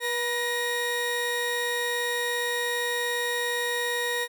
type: tone pair together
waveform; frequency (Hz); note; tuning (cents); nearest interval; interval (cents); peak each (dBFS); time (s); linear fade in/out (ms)
30% pulse; 484.1 / 1879; B4 / A#6; -35 / +13; octave + major seventh; 2348; -27 / -25; 0-4.28; 50
effects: none